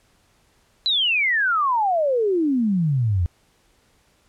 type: exponential sweep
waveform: sine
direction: down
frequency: 4062 to 82 Hz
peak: -17 dBFS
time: 0.86-3.26 s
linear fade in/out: 0 ms
effects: pink hiss -61 dBFS RMS until 4.28 s + low-pass 11000 Hz 12 dB/octave